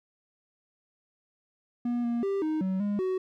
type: tone with pitch steps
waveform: triangle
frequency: 240.7 / 236.4 / 394.2 / 311.6 / 188.8 / 204.7 / 373.6 Hz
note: B3 / A#3 / G4 / D#4 / F#3 / G#3 / F#4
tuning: -44 / +24 / +10 / +3 / +35 / -25 / +17 cents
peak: -24 dBFS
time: 1.85-3.18 s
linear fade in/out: 5 ms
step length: 190 ms
effects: none